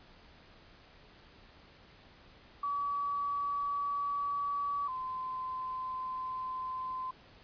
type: tone pair in turn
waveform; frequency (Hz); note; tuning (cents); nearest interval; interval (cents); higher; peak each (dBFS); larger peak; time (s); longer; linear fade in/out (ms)
sine; 1142 / 1030.7; D6 / C6; -49 / -26; major second; 177; first; -31 / -35; first; 2.63-4.88 / 4.88-7.11; first; 5
effects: pink hiss -58 dBFS RMS until 7.43 s + resampled to 11025 Hz